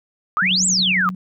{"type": "exponential two-way sweep", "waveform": "sine", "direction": "up then down", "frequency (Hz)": [1156, 8130, 1156], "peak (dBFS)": -15, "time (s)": [0.37, 1.09], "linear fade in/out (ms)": 0, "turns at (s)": 0.66}
{"type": "tone with tremolo", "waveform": "sine", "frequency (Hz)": 185, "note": "F#3", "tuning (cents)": 0, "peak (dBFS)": -22, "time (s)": [0.42, 1.15], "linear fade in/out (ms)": 5, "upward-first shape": "square", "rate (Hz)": 11, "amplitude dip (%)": 35}
{"effects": []}